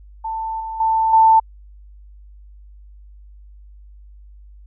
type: tone with level steps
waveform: sine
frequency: 890 Hz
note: A5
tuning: 20 cents sharp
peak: -22 / -25 / -14 / -8 dBFS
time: 0.24-1.4 s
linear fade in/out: 10 ms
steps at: 0.6 / 0.8 / 1.13 s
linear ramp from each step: 5 ms
effects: added 50 Hz sine -40 dBFS peak until 4.66 s